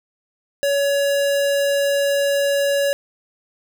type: tone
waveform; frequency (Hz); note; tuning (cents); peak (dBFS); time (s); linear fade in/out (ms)
square; 563; C#5; +27; -17; 0.63-2.93; 0
effects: none